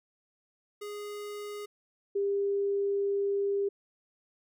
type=tone pair in turn; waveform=square / sine; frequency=413.7 / 399.8 Hz; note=G#4 / G4; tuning=-7 / +34 cents; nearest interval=minor second; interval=59 cents; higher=first; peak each=-38 / -26 dBFS; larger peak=second; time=0.81-1.66 / 2.15-3.69 s; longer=second; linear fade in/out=10 ms; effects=none